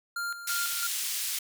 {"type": "tone with tremolo", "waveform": "square", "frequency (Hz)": 1396.9, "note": "F6", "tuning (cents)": 0, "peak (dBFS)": -31, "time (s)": [0.16, 0.87], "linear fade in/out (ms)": 5, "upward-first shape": "square", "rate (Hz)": 3, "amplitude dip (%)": 65}
{"type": "band-pass noise", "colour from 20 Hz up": "white", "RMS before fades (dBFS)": -32, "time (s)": [0.47, 1.39], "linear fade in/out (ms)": 5, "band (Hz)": [2400, 15000], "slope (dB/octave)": 12}
{"effects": []}